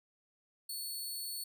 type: tone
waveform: 15% pulse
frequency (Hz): 4419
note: C#8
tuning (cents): -6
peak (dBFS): -32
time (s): 0.69-1.44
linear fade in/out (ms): 5
effects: none